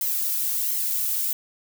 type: noise with flanger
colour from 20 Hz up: violet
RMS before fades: -25 dBFS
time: 0.01-1.33 s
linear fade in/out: 2 ms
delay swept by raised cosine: 0.94 to 2.34 ms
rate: 1.4 Hz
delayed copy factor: +0.65
effects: none